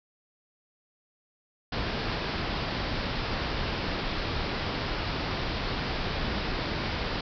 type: low-pass noise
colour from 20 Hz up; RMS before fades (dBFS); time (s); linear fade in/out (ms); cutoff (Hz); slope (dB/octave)
pink; -31; 1.72-7.21; 5; 5200; 96
effects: none